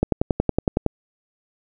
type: click train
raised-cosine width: 2 ms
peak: -4 dBFS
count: 10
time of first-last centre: 0.03-0.863 s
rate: 10.8 Hz
effects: none